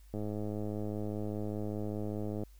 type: click train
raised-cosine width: 2 ms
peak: -25 dBFS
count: 242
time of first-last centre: 0.14-2.435 s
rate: 105 Hz
effects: added 50 Hz sine -53 dBFS peak until 2.59 s + white hiss -68 dBFS RMS until 2.59 s